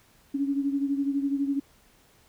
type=beating tone pair; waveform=sine; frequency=277.2 / 289.2 Hz; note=C#4 / D4; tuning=0 / -27 cents; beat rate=12 Hz; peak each=-25 / -31 dBFS; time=0.34-1.6 s; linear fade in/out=10 ms; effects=pink hiss -60 dBFS RMS until 2.28 s